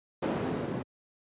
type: noise with low-pass filter sweep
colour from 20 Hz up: blue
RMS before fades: -32 dBFS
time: 0.22-0.83 s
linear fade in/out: 10 ms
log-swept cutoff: 360 to 220 Hz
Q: 0.78
effects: high-pass 100 Hz 12 dB/octave + resampled to 8000 Hz